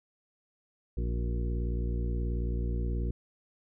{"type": "harmonic tone with a mistuned harmonic", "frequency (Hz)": 58.6, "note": "A#1", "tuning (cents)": 10, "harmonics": [1, 2, 3, 4, 5, 6, 7, 8], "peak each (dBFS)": [-29, -37, -41, -43, -46, -43, -56, -47], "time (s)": [0.97, 3.11], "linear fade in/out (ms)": 5, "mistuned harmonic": 6, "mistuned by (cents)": 54, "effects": []}